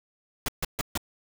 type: noise bursts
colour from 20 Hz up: pink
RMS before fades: -28 dBFS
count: 4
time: 0.46-0.976 s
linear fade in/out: 2 ms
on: 24 ms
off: 140 ms
effects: none